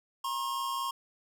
square tone pair together, 950 / 1074.2 Hz, A#5 / C6, +33 / +45 cents, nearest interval major second, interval 212 cents, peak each -38 / -33 dBFS, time 0.24-0.91 s, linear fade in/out 5 ms, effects none

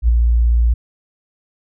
sine tone with ADSR envelope, 58.27 Hz, A#1, in tune, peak -7 dBFS, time 0.02-0.74 s, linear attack 64 ms, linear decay 12 ms, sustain -3 dB, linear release 9 ms, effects none

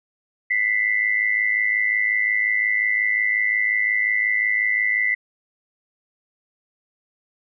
sine tone pair together, 1987.4 / 2093 Hz, B6 / C7, +10 / 0 cents, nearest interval minor second, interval 90 cents, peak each -19 / -23 dBFS, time 0.5-5.15 s, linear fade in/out 10 ms, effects none

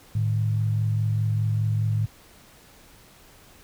sine tone pair together, 108.4 / 153.3 Hz, A2 / D#3, -25 / -25 cents, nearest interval tritone, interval 600 cents, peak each -21 / -30 dBFS, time 0.15-2.06 s, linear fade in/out 5 ms, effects pink hiss -52 dBFS RMS until 3.63 s

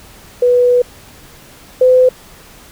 sine tone pair in turn, 491.7 / 508.5 Hz, B4 / C5, -8 / -50 cents, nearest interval minor second, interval 58 cents, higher second, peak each -7 / -5 dBFS, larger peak second, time 0.42-0.82 / 1.81-2.09 s, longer first, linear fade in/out 5 ms, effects pink hiss -40 dBFS RMS until 2.71 s

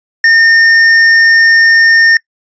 sine tone with tanh clipping, 1822 Hz, A#6, 40 cents flat, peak -5 dBFS, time 0.24-2.17 s, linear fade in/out 2 ms, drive 9 dB, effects noise-tail reverb RT60 0.1 s tail -24 dB re dry + resampled to 16000 Hz

